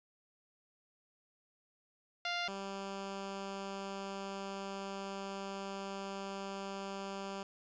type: tone pair in turn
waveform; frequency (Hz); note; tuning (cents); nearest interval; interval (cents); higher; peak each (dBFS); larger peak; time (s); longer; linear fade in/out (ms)
10% pulse; 698.5 / 196.01; F5 / G3; 0 / 0; octave + minor seventh; 2200; first; -26 / -32; first; 2.25-2.48 / 2.48-7.43; second; 2
effects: resampled to 16000 Hz + 11-bit